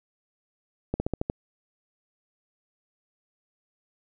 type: slowing click train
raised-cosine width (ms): 2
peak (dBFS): -13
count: 6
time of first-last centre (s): 0.94-1.299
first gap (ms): 60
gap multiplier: 1.09
effects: none